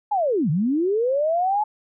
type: linear two-way sweep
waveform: sine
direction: down then up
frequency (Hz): 862 to 138.59 to 862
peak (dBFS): -18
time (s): 0.11-1.64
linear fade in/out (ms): 10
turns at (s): 0.5
effects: none